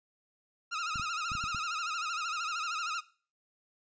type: tone with vibrato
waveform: sawtooth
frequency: 1318.5 Hz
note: E6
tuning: in tune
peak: -29 dBFS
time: 0.71-3.01 s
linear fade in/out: 20 ms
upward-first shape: sine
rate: 13 Hz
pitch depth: 110 cents each way
type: clicks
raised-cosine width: 5 ms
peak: -30 dBFS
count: 6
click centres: 0.958 / 0.997 / 1.318 / 1.352 / 1.44 / 1.547 s
effects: noise-tail reverb RT60 0.4 s tail -18 dB re dry + resampled to 16000 Hz